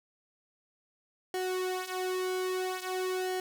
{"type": "tone with flanger", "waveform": "sawtooth", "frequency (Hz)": 370, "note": "F#4", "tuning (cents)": 0, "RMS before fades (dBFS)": -33, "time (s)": [1.34, 3.4], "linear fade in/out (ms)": 2, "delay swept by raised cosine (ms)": [0.8, 4.3], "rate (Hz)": 0.5, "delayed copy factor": -0.75, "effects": []}